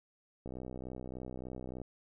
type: click train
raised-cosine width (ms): 2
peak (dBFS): -30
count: 87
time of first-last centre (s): 0.46-1.816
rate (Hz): 63.4
effects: none